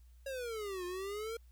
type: exponential two-way sweep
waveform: square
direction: down then up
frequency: 554.4 to 352.3 to 466 Hz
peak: -39 dBFS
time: 0.26-1.37 s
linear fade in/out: 5 ms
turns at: 0.85 s
effects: added 60 Hz sine -56 dBFS peak until 1.51 s + white hiss -75 dBFS RMS until 1.51 s